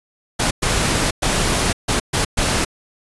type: noise bursts at uneven times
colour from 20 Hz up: pink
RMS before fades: -18 dBFS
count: 6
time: 0.39-0.51 / 0.62-1.11 / 1.22-1.73 / 1.88-2 / 2.13-2.25 / 2.37-2.65 s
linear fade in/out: 10 ms
effects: resampled to 24000 Hz